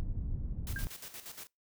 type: low-pass noise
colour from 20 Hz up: pink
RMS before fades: -36 dBFS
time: 0-0.87 s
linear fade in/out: 0 ms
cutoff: 120 Hz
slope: 12 dB/octave
type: noise with tremolo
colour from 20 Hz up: white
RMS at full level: -45 dBFS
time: 0.67-1.47 s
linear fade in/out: 0 ms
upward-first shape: square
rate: 8.5 Hz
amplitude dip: 65%
type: tone with exponential decay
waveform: sine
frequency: 1602 Hz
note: G6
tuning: 37 cents sharp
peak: -33 dBFS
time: 0.76-0.88 s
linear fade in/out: 2 ms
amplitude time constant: 26 ms
effects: noise-tail reverb RT60 0.2 s tail -25 dB re dry